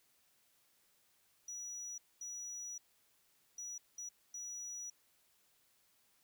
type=tone bursts at uneven times; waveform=sine; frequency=5850 Hz; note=F#8; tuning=21 cents flat; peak=-40 dBFS; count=5; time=1.48-1.98 / 2.21-2.78 / 3.58-3.78 / 3.98-4.09 / 4.34-4.9 s; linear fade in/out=5 ms; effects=tanh soft clip ceiling -42 dBFS + white hiss -73 dBFS RMS until 6.23 s